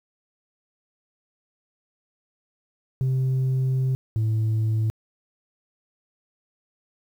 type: tone pair in turn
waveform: sine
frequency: 130.81 / 110 Hz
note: C3 / A2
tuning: 0 / 0 cents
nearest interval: minor third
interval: 300 cents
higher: first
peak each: -17 dBFS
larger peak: neither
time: 3.01-3.95 / 4.16-4.9 s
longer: first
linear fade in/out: 0 ms
effects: tanh soft clip ceiling -19 dBFS + 9-bit